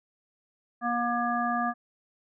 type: harmonic tone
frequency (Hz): 238.8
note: A#3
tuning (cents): +42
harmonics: 1 / 3 / 5 / 7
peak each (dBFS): -31 / -29 / -30 / -34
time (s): 0.81-1.74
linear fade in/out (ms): 50
effects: none